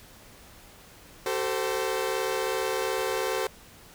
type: tone cluster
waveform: sawtooth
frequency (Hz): 382.2 / 444.9 / 521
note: G4 / A4 / C5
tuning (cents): -44 / +19 / -7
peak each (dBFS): -27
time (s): 1.26-3.47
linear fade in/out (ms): 2
effects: pink hiss -51 dBFS RMS until 3.94 s